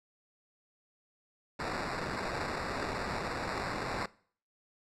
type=noise with sample-and-hold; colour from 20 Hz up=blue; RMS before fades=-36 dBFS; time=1.59-4.06 s; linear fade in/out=5 ms; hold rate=3150 Hz; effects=noise-tail reverb RT60 0.5 s tail -21 dB re dry + low-pass 6000 Hz 12 dB/octave